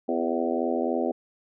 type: harmonic tone with a mistuned harmonic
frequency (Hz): 83.6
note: E2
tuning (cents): +25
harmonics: 3 / 4 / 5 / 6 / 7 / 8 / 9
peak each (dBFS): -29 / -30 / -31 / -32 / -32 / -33 / -34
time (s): 0.08-1.12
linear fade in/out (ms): 10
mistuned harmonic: 5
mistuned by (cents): -39
effects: none